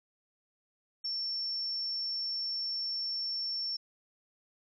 sine tone, 5430 Hz, F8, 50 cents flat, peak -32 dBFS, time 1.04-3.77 s, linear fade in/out 10 ms, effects none

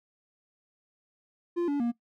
triangle tone with pitch steps, 346.6 / 286.4 / 236.7 Hz, F4 / D4 / A#3, -13 / -43 / +27 cents, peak -23 dBFS, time 1.56-1.92 s, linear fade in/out 20 ms, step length 120 ms, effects noise-tail reverb RT60 0.1 s tail -18 dB re dry

